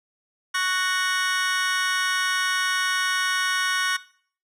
sawtooth chord, F# major, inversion second, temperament just, 1110 / 1480 / 1850 Hz, C#6 / F#6 / A#6, +2 / 0 / -14 cents, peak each -23 / -21 / -24 dBFS, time 0.54-3.97 s, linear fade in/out 10 ms, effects noise-tail reverb RT60 0.5 s tail -18 dB re dry + low-pass 9000 Hz 12 dB/octave

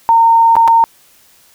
sine tone with dropouts, 916 Hz, A#5, 31 cents flat, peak -5 dBFS, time 0.09-0.84 s, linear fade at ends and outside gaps 0 ms, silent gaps 0.555-0.566 / 0.677-0.681 s, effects white hiss -48 dBFS RMS until 1.54 s

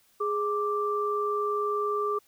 sine tone pair together, 415.5 / 1175.2 Hz, G#4 / D6, +1 / +1 cents, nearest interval octave + tritone, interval 1800 cents, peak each -28 dBFS, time 0.2-2.19 s, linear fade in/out 10 ms, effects white hiss -64 dBFS RMS until 2.27 s

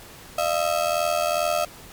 35% pulse ring-modulated tone, 648 Hz, E5, 30 cents flat, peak -16 dBFS, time 0.38-1.65 s, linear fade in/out 5 ms, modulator 41.2 Hz, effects pink hiss -44 dBFS RMS until 1.92 s + MP3 96 kbps

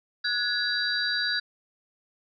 sine tone cluster, 1466 / 1677 / 3919 / 4710 Hz, F#6 / G#6 / B7 / D8, -16 / +16 / -14 / +4 cents, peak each -30 dBFS, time 0.24-1.4 s, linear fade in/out 10 ms, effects none

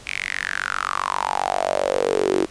sawtooth tone with high-pass filter sweep, 47.57 Hz, F#1, 49 cents sharp, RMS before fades -23 dBFS, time 0.06-2.46 s, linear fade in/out 20 ms, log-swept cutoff 2400 to 340 Hz, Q 6.8, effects pink hiss -44 dBFS RMS until 2.5 s + resampled to 22050 Hz

